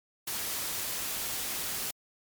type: noise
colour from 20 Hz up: white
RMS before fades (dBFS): -34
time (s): 0.27-1.91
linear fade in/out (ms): 5
effects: MP3 96 kbps